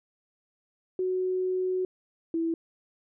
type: tone pair in turn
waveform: sine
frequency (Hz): 370 / 329.6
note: F#4 / E4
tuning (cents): 0 / 0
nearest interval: major second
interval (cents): 200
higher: first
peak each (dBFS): -25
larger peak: neither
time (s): 0.99-1.85 / 2.34-2.54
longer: first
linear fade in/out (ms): 2
effects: none